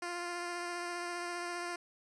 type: tone with vibrato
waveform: 10% pulse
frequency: 349.2 Hz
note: F4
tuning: in tune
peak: -29 dBFS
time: 0.02-1.76 s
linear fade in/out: 5 ms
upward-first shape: triangle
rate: 15 Hz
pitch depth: 17 cents each way
effects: resampled to 24000 Hz + 11-bit